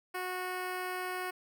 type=tone with notch filter; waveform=10% pulse; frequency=366.3 Hz; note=F#4; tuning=17 cents flat; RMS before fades=-37 dBFS; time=0.14-1.31 s; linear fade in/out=10 ms; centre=6100 Hz; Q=1.5; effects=none